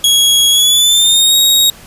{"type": "tone with pitch glide", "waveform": "sawtooth", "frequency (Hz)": [3322, 3772], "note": ["G#7", "A#7"], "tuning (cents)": [0, 20], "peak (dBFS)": -4, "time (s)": [0.04, 1.7], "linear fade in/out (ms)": 2, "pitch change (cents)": 220, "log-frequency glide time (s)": [0.5, 1.35], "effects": ["pink hiss -37 dBFS RMS until 1.86 s", "resampled to 32000 Hz"]}